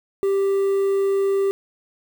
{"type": "tone", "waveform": "triangle", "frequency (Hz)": 392.8, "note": "G4", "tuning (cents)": 4, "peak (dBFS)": -15, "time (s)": [0.23, 1.51], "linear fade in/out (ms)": 0, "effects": ["7-bit"]}